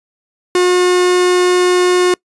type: tone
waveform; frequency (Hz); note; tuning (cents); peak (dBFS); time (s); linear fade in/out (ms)
45% pulse; 360.5; F#4; -45; -9; 0.55-2.14; 2
effects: noise-tail reverb RT60 0.1 s tail -26 dB re dry + resampled to 24000 Hz